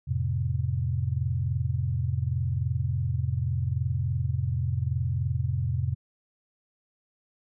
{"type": "chord", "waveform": "sine", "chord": "F major", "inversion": "none", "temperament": "equal", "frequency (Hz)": [87.31, 110, 130.81], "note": ["F2", "A2", "C3"], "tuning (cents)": [0, 0, 0], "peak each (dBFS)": [-29, -30, -28], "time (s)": [0.07, 5.95], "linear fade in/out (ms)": 20, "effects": []}